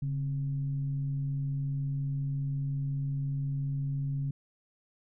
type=tone with frequency modulation; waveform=sine; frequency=140.2 Hz; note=C#3; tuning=20 cents sharp; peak=-29 dBFS; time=0.02-4.31 s; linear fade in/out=5 ms; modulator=123 Hz; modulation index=0.3; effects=none